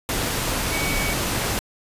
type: tone in noise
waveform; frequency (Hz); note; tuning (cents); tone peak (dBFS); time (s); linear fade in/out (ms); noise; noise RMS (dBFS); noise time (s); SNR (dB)
sine; 2254; C#7; +28; -27; 0.72-1.13; 0; pink; -24; 0.09-1.59; -6
effects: resampled to 32000 Hz